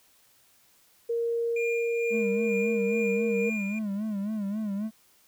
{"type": "tone", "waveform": "sine", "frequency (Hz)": 466.2, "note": "A#4", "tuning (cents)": 0, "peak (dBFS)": -25, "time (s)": [1.09, 3.5], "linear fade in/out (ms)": 10}
{"type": "tone with tremolo", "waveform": "triangle", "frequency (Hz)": 2408, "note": "D7", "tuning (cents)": 43, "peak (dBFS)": -29, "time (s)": [1.56, 3.79], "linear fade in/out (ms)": 5, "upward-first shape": "sine", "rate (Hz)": 2.2, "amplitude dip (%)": 50}
{"type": "tone with vibrato", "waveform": "triangle", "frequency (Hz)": 207.7, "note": "G#3", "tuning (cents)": 0, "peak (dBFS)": -26, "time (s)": [2.1, 4.91], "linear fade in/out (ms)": 50, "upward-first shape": "sine", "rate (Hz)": 3.7, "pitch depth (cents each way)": 100}
{"effects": ["white hiss -62 dBFS RMS until 5.27 s"]}